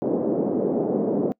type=band-pass noise; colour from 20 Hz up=pink; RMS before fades=-23 dBFS; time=0.02-1.32 s; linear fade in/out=0 ms; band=220 to 540 Hz; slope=24 dB/octave; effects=noise-tail reverb RT60 0.1 s tail -23 dB re dry